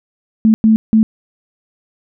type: tone bursts at uneven times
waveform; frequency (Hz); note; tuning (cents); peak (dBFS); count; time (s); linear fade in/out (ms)
sine; 220; A3; 0; -6; 3; 0.45-0.54 / 0.64-0.76 / 0.93-1.03; 0
effects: none